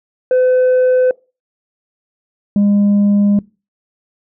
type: tone pair in turn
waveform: sine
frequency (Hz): 508 / 203.4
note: B4 / G#3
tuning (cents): +49 / -36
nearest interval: octave + major third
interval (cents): 1585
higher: first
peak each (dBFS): -6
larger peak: neither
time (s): 0.31-1.11 / 2.56-3.39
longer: second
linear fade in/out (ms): 2
effects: noise-tail reverb RT60 0.3 s tail -24 dB re dry + tanh soft clip ceiling -8 dBFS